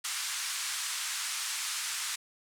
white band-pass noise, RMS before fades -35 dBFS, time 0.04-2.16 s, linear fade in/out 10 ms, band 1100 to 9400 Hz, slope 24 dB/octave, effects none

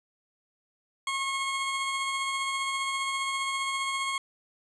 20% pulse tone with tremolo, 1086 Hz, C#6, 36 cents flat, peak -22 dBFS, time 1.07-4.18 s, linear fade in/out 2 ms, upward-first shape triangle, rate 15 Hz, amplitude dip 30%, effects resampled to 22050 Hz

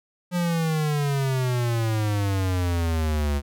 square exponential sweep, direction down, 179.1 to 70.3 Hz, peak -22 dBFS, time 0.31-3.42 s, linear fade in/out 50 ms, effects none

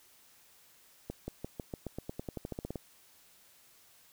accelerating click train, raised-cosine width 2 ms, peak -24 dBFS, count 17, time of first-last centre 1.1-2.757 s, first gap 180 ms, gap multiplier 0.92, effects white hiss -62 dBFS RMS until 4.12 s

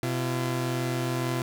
sawtooth tone pair together, 127.24 / 339.7 Hz, C3 / F4, -48 / -48 cents, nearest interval octave + perfect fourth, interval 1700 cents, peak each -24 / -27 dBFS, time 0.03-1.42 s, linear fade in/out 0 ms, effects none

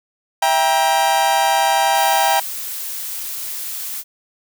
40% pulse chord, E diminished, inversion none, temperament just, 659.3 / 791.1 / 949.3 Hz, E5 / G5 / Bb5, 0 / +16 / +31 cents, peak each -21 / -15 / -18 dBFS, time 0.42-2.4 s, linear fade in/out 5 ms
blue noise, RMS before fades -27 dBFS, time 1.93-4.04 s, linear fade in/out 50 ms
effects none

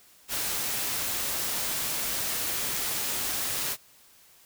white noise, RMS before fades -30 dBFS, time 0.28-3.77 s, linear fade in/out 50 ms, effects white hiss -57 dBFS RMS until 4.45 s

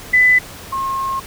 sine tone pair in turn, 2000 / 1074.3 Hz, B6 / C6, +21 / +45 cents, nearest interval major seventh, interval 1076 cents, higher first, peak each -8 / -18 dBFS, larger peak first, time 0.13-0.39 / 0.72-1.2 s, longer second, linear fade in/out 10 ms, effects pink hiss -35 dBFS RMS until 1.26 s

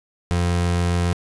30% pulse tone, 87.31 Hz, F2, in tune, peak -15 dBFS, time 0.31-1.13 s, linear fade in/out 0 ms, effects resampled to 24000 Hz + 7-bit

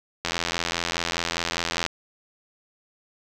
click train, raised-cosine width 0.2 ms, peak -7 dBFS, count 138, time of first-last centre 0.25-1.864 s, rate 84.9 Hz, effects none

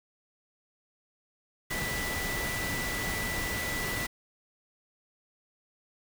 sine tone in noise, 1975.5 Hz, B6, in tune, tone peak -34 dBFS, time 1.7-4.07 s, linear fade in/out 10 ms, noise pink, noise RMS -34 dBFS, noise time 1.7-4.07 s, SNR -3 dB, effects none

